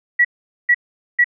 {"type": "tone bursts", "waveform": "sine", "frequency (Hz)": 1935, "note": "B6", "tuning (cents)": -36, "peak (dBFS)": -9, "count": 3, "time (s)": [0.19, 1.244], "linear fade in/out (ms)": 10, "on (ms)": 58, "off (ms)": 440, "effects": []}